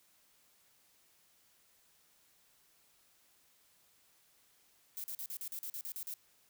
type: noise bursts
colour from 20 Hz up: violet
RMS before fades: -42 dBFS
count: 11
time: 4.97-6.139 s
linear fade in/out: 0 ms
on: 69 ms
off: 41 ms
effects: white hiss -69 dBFS RMS until 6.49 s